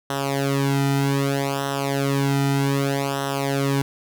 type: tone with flanger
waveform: sawtooth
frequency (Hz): 138.59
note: C#3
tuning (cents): 0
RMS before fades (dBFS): -22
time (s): 0.1-3.82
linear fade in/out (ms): 2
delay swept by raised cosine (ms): 0.43 to 1.83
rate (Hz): 0.64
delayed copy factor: -0.85
effects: none